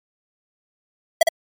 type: tone with echo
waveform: square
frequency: 658 Hz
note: E5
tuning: 3 cents flat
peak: -10 dBFS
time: 1.21-1.23 s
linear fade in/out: 5 ms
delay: 59 ms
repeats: 1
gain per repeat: -4 dB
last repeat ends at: 1.289 s
effects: MP3 96 kbps